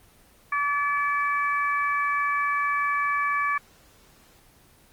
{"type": "harmonic tone", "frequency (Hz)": 575, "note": "D5", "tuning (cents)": -37, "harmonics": [2, 3, 4], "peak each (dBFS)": [-24, -28, -30], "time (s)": [0.52, 3.58], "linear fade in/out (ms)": 5, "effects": ["pink hiss -56 dBFS RMS until 4.92 s", "Opus 24 kbps"]}